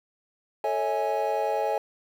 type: chord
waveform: triangle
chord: A major seventh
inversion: none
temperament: equal with one note detuned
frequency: 440 / 554.4 / 644.9 / 830.6 Hz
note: A4 / C#5 / E5 / G#5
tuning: 0 / 0 / -38 / 0 cents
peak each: -29 / -28 / -28 / -26 dBFS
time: 0.64-1.78 s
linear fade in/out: 2 ms
effects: 9-bit